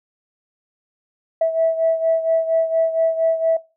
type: beating tone pair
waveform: sine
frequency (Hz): 652 / 656.3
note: E5 / E5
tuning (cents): -19 / -8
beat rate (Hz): 4.3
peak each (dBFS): -16 / -20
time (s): 1.41-3.57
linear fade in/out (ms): 5
effects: noise-tail reverb RT60 0.3 s tail -21 dB re dry + tanh soft clip ceiling -8 dBFS